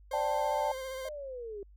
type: tone with vibrato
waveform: 40% pulse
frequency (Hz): 525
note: C5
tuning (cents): +6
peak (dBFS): -36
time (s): 0.11-1.09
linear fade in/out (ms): 5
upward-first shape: sine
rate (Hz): 15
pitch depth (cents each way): 24
type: chord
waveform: sine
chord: D suspended fourth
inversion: none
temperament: just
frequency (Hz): 587.3 / 783.1 / 881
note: D5 / G5 / A5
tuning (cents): 0 / -2 / +2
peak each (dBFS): -32 / -36 / -31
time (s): 0.13-0.72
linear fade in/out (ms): 5
type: linear sweep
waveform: sine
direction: down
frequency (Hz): 628 to 389.4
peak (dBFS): -38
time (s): 1.05-1.63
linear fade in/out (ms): 2
effects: added 50 Hz sine -53 dBFS peak until 1.76 s